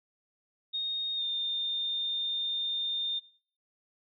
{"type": "tone with pitch glide", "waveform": "sine", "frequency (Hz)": [3710, 3625], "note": ["A#7", "A#7"], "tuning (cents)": [-9, -49], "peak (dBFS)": -29, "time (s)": [0.73, 3.2], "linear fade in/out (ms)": 20, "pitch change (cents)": -40, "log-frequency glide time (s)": [1.16, 1.23], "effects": ["noise-tail reverb RT60 0.5 s tail -19 dB re dry"]}